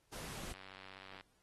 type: noise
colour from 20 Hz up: pink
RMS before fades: -47 dBFS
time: 0.12-0.53 s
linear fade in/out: 10 ms
type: click train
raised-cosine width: 0.3 ms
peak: -36 dBFS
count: 65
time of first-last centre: 0.54-1.209 s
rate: 95.6 Hz
effects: pink hiss -75 dBFS RMS until 1.42 s + AAC 32 kbps